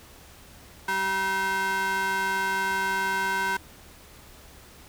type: ring-modulated tone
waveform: square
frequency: 288.9 Hz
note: D4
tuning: 28 cents flat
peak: -22 dBFS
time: 0.88-3.57 s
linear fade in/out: 5 ms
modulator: 1250 Hz
effects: added 70 Hz sine -55 dBFS peak until 4.88 s + pink hiss -50 dBFS RMS until 4.88 s